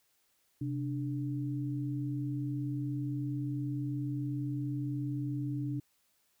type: tone pair together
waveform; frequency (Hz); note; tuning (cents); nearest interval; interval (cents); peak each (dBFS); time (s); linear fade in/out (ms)
sine; 130.83 / 293.7; C3 / D4; 0 / 0; octave + major second; 1400; -34 / -36; 0.61-5.8; 5
effects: white hiss -73 dBFS RMS until 6.4 s